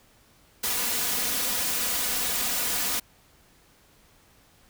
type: noise with comb filter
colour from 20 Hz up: white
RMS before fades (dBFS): -27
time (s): 0.63-3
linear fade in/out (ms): 10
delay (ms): 4.1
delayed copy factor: +0.6
effects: pink hiss -59 dBFS RMS until 4.69 s